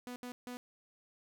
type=tone bursts at uneven times; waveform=sawtooth; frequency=246.9 Hz; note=B3; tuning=in tune; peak=-38 dBFS; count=3; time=0.07-0.16 / 0.23-0.32 / 0.47-0.57 s; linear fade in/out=0 ms; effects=none